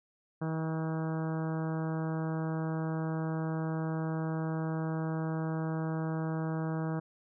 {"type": "harmonic tone", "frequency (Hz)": 160, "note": "D#3", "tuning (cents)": 49, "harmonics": [1, 2, 3, 4, 5, 6, 7, 8, 9, 10], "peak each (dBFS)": [-32, -38, -42, -44, -46, -48, -49, -50, -51, -52], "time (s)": [0.41, 7], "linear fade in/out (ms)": 10, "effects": []}